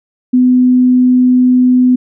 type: tone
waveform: sine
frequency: 251.5 Hz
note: B3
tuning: 32 cents sharp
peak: -5 dBFS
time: 0.33-1.96 s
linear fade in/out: 10 ms
effects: none